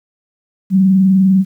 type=tone with vibrato; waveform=sine; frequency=190 Hz; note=F#3; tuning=46 cents sharp; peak=-7 dBFS; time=0.7-1.45 s; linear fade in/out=50 ms; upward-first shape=sine; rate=20 Hz; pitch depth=68 cents each way; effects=8-bit